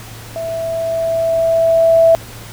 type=tone with level ramp; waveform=sine; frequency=659.3 Hz; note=E5; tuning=in tune; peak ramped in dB=-20 to -5 dBFS; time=0.36-2.15 s; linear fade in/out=0 ms; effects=added 112 Hz sine -35 dBFS peak until 2.52 s + pink hiss -35 dBFS RMS until 2.52 s